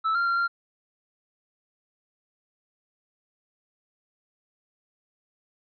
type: tone with pitch steps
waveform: triangle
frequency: 1313 / 1387 / 1378 / 1386 Hz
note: E6 / F6 / F6 / F6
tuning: -7 / -12 / -24 / -14 cents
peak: -20 dBFS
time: 0.04-0.48 s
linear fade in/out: 20 ms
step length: 110 ms
effects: resampled to 11025 Hz